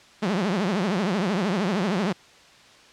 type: tone with vibrato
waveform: sawtooth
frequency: 193.2 Hz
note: G3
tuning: 25 cents flat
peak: -18 dBFS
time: 0.22-2.13 s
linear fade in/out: 10 ms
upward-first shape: triangle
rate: 13 Hz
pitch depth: 260 cents each way
effects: white hiss -51 dBFS RMS until 2.92 s + low-pass 5000 Hz 12 dB/octave